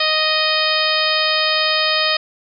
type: harmonic tone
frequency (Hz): 622.3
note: D#5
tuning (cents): 0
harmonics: 1 / 2 / 3 / 4 / 5 / 6 / 7 / 8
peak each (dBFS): -23 / -23 / -23 / -23 / -23 / -23 / -23 / -23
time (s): 0-2.17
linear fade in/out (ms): 5
effects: none